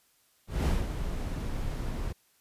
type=noise with ADSR envelope; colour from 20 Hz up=brown; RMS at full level=-24 dBFS; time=0.47-2.13 s; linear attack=190 ms; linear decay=200 ms; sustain=-9 dB; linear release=16 ms; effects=white hiss -67 dBFS RMS until 2.4 s + resampled to 32000 Hz